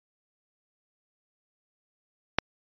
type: click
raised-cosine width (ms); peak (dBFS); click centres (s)
0.3; -4; 2.386
effects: resampled to 11025 Hz